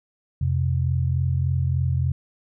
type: tone pair together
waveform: sine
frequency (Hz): 87.31 / 130.71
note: F2 / C3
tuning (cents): 0 / -1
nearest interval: perfect fifth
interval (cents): 699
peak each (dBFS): -22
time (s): 0.41-2.12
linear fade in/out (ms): 5
effects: none